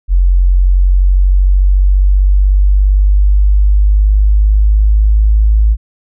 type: linear sweep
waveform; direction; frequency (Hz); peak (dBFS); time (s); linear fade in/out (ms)
sine; up; 44.72 to 53.5; -5; 0.08-5.77; 50
effects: none